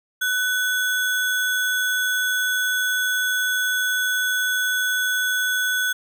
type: tone with sample-and-hold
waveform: sine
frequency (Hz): 1496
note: F#6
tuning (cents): +19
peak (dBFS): -19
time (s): 0.21-5.93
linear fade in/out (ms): 10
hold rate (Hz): 4900
effects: none